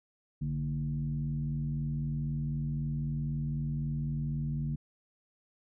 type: tone with frequency modulation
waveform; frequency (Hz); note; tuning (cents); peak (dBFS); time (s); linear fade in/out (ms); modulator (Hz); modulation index
sine; 146.83; D3; 0; -30; 0.41-4.76; 10; 83.9; 0.75
effects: none